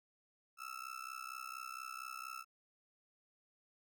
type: tone with amplitude modulation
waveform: 35% pulse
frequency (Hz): 1318.5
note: E6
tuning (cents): 0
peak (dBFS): -39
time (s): 0.57-2.45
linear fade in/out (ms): 50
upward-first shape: sine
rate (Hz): 64.3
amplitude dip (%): 95
effects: none